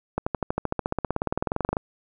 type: accelerating click train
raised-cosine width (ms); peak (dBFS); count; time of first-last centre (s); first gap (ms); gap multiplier
1; -10; 28; 0.18-1.768; 85; 0.97
effects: none

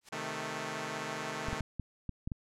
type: noise with exponential growth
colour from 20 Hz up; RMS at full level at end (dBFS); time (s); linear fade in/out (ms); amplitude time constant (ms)
white; -43; 0.01-0.09; 5; 16
type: chord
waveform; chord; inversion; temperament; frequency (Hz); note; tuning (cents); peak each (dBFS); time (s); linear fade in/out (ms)
5% pulse; A diminished; first; equal; 130.81 / 155.56 / 220; C3 / Eb3 / A3; 0 / 0 / 0; -32 / -29 / -28; 0.12-1.61; 10
type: clicks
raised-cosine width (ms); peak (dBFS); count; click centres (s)
5; -24; 7; 1.485 / 1.53 / 1.607 / 1.797 / 2.093 / 2.275 / 2.318
effects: low-pass 8000 Hz 12 dB/octave

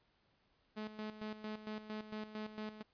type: tone with tremolo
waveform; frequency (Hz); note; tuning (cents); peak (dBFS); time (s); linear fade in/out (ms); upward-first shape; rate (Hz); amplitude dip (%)
sawtooth; 214.5; A3; -44; -37; 0.76-2.83; 20; square; 4.4; 70
effects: pink hiss -75 dBFS RMS until 2.93 s + resampled to 11025 Hz

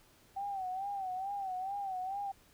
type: tone with vibrato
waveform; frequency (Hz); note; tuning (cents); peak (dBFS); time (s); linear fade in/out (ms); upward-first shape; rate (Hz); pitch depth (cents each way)
sine; 771; G5; -29; -35; 0.36-2.32; 10; sine; 2.3; 87
effects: pink hiss -64 dBFS RMS until 2.53 s

